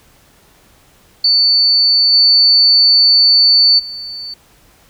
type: tone with level steps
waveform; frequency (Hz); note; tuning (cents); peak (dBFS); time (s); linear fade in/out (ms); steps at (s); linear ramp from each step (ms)
sine; 4500; C#8; +25; -8 / -6 / -24; 1.24-4.34; 5; 2.12 / 3.78; 20
effects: pink hiss -49 dBFS RMS until 4.89 s